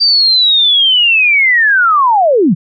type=linear sweep; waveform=sine; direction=down; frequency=4699 to 138.59 Hz; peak=-6 dBFS; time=0-2.55 s; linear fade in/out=20 ms; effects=none